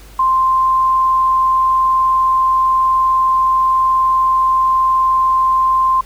sine tone, 1046.5 Hz, C6, in tune, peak -10 dBFS, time 0.19-6.01 s, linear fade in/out 5 ms, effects added 50 Hz sine -36 dBFS peak until 6.05 s + pink hiss -43 dBFS RMS until 6.05 s

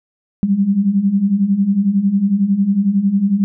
sine beating tone pair, 190.9 / 201.9 Hz, G3 / G#3, -46 / -49 cents, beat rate 11 Hz, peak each -18 / -13 dBFS, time 0.43-3.44 s, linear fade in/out 0 ms, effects none

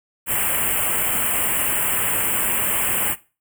white band-stop noise, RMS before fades -21 dBFS, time 0.26-3.16 s, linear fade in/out 50 ms, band 3100 to 7600 Hz, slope 96 dB/octave, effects noise-tail reverb RT60 0.3 s tail -17 dB re dry

